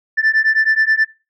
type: beating tone pair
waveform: sine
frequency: 1760 / 1769.4 Hz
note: A6 / A6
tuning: 0 / +9 cents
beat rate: 9.4 Hz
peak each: -13 dBFS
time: 0.17-1.05 s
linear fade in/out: 20 ms
effects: noise-tail reverb RT60 0.3 s tail -22 dB re dry + tanh soft clip ceiling -8 dBFS